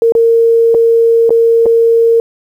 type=tone with dropouts; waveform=sine; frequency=459.9 Hz; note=A#4; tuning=23 cents flat; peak=-5 dBFS; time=0.02-2.2 s; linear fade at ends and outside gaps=1 ms; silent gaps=0.122-0.151 / 0.744-0.748 / 1.294-1.305 / 1.658-1.663 s; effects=7-bit